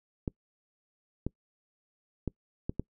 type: clicks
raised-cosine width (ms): 3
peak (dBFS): -18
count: 5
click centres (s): 0.278 / 1.266 / 2.277 / 2.695 / 2.796
effects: noise-tail reverb RT60 0.1 s tail -25 dB re dry